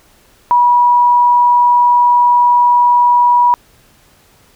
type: tone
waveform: sine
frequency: 970 Hz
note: B5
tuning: 31 cents flat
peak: -6 dBFS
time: 0.51-3.54 s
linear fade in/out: 0 ms
effects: pink hiss -49 dBFS RMS until 4.55 s